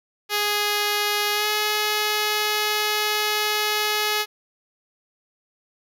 5% pulse tone with pitch glide, 415.3 to 422.8 Hz, G#4 to G#4, 0 to +31 cents, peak -9 dBFS, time 0.29-4.26 s, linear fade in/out 50 ms, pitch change +31 cents, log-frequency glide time 1.33-1.47 s, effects none

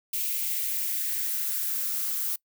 violet noise with high-pass filter sweep, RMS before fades -29 dBFS, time 0.13-2.36 s, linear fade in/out 5 ms, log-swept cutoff 2500 to 1100 Hz, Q 2.8, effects noise-tail reverb RT60 0.1 s tail -24 dB re dry

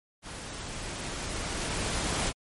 pink noise with level ramp, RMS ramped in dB -41 to -28 dBFS, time 0.22-2.33 s, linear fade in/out 50 ms, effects MP3 48 kbps

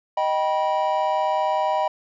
triangle chord, Eb augmented, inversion none, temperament just, 622.3 / 777.8 / 972.3 Hz, Eb5 / G5 / B5, 0 / -14 / -27 cents, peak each -22 dBFS, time 0.17-1.88 s, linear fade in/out 5 ms, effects resampled to 16000 Hz

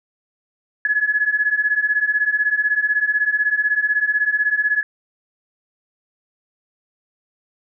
sine beating tone pair, 1688 / 1704 Hz, G#6 / G#6, +28 / +44 cents, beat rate 16 Hz, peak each -20 / -18 dBFS, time 0.85-4.83 s, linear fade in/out 2 ms, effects none

